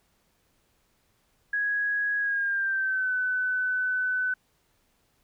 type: tone with pitch glide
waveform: sine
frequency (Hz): 1661.2 to 1505.8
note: G#6 to F#6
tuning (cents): 0 to +30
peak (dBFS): -24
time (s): 1.53-4.34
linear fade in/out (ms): 5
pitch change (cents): -170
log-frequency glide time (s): 2.18-3.13
effects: pink hiss -69 dBFS RMS until 5.23 s